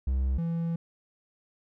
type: tone pair in turn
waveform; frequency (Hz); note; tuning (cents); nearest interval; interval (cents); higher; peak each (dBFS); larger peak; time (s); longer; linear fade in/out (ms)
triangle; 65.7 / 167.09; C2 / E3; +8 / +24; octave + major third; 1616; second; -22 / -25; first; 0.07-0.38 / 0.38-0.76; second; 5
effects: none